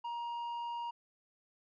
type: tone with tanh clipping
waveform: sine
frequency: 944 Hz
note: A#5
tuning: 22 cents sharp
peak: -38 dBFS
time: 0.04-0.91 s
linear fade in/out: 10 ms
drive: 6 dB
effects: none